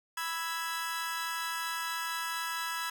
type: chord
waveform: sawtooth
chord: E major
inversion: second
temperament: equal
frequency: 987.8 / 1318.5 / 1661.2 Hz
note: B5 / E6 / G#6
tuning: 0 / 0 / 0 cents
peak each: -34 dBFS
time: 0.17-2.9 s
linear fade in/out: 5 ms
effects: none